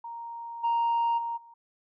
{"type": "tone with level steps", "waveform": "sine", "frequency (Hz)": 932.3, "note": "A#5", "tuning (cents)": 0, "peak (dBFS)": [-36, -21, -29, -49], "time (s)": [0.04, 1.54], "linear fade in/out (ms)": 5, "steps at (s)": [0.63, 1.17, 1.36], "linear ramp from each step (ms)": 20, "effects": ["tanh soft clip ceiling -21 dBFS"]}